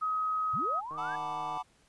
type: tone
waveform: sine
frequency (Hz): 1266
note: D#6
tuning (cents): +30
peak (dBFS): -28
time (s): 0.01-0.81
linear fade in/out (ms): 20
type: linear sweep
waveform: sine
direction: up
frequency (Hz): 87.31 to 1695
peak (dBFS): -37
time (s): 0.53-1.16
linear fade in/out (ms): 10
type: click train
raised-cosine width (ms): 1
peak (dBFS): -35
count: 104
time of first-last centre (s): 0.91-1.575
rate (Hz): 155
type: chord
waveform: triangle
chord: B minor seventh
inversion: second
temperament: equal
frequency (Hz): 740 / 880 / 987.8 / 1174.7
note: F#5 / A5 / B5 / D6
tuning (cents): 0 / 0 / 0 / 0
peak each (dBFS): -37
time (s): 0.97-1.63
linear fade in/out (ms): 20
effects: pink hiss -66 dBFS RMS until 1.88 s + resampled to 24000 Hz